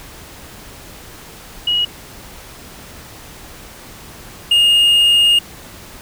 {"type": "tone pair in turn", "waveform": ["sine", "triangle"], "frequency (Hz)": [2900, 2842], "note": ["F#7", "F7"], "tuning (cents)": [-35, 30], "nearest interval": "unison", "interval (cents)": 35, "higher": "first", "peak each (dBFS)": [-13, -7], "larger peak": "second", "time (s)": [[1.67, 1.85], [4.51, 5.39]], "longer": "second", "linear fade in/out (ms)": 5, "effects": ["pink hiss -37 dBFS RMS until 6.01 s"]}